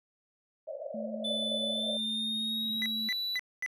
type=band-pass noise; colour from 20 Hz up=pink; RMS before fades=-39 dBFS; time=0.67-1.97 s; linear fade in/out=2 ms; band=550 to 630 Hz; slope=96 dB/octave
type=tone with vibrato; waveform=sine; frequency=219.8 Hz; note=A3; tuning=2 cents flat; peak=-37 dBFS; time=0.94-3.09 s; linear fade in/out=5 ms; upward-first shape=triangle; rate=8.9 Hz; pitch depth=8 cents each way
type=tone with pitch glide; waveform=triangle; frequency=3500 to 3951 Hz; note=A7 to B7; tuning=-10 to 0 cents; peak=-30 dBFS; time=1.24-3.38 s; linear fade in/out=10 ms; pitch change=+210 cents; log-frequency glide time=1.69-3.09 s
type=tone bursts; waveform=triangle; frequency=2002 Hz; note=B6; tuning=23 cents sharp; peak=-29 dBFS; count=4; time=2.82-3.662 s; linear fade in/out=0 ms; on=38 ms; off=230 ms
effects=none